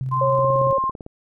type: tone with tremolo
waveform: sine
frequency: 130.81 Hz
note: C3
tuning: in tune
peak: -22 dBFS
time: 0.01-0.71 s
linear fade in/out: 0 ms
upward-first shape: square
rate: 19 Hz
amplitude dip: 25%
type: tone with pitch glide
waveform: sine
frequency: 1041 to 1058 Hz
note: C6 to C6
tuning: -9 to +19 cents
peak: -19 dBFS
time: 0.11-0.91 s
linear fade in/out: 20 ms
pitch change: +28 cents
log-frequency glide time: 0.41-0.49 s
type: tone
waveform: sine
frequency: 544 Hz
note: C#5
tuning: 33 cents flat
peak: -18 dBFS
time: 0.21-0.78 s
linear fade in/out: 5 ms
type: click train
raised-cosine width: 2 ms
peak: -22 dBFS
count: 13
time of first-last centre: 0.39-1.064 s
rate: 17.8 Hz
effects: none